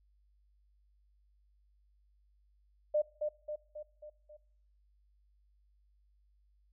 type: tone with echo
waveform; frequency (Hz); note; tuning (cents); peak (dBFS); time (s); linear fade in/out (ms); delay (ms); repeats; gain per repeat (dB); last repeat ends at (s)
sine; 602; D5; +43; -26; 2.94-3.02; 10; 270; 5; -5; 4.37
effects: noise-tail reverb RT60 0.6 s tail -21 dB re dry + added 50 Hz sine -66 dBFS peak until 6.72 s